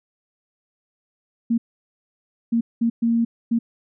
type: tone bursts at uneven times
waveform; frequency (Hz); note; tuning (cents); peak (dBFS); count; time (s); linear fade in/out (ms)
sine; 231.7; A#3; -10; -16; 5; 1.5-1.58 / 2.52-2.61 / 2.81-2.9 / 3.02-3.25 / 3.51-3.59; 10
effects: none